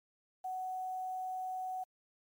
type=tone with quantisation; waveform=sine; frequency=745 Hz; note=F#5; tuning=12 cents sharp; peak=-36 dBFS; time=0.44-1.84 s; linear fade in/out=10 ms; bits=10; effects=MP3 96 kbps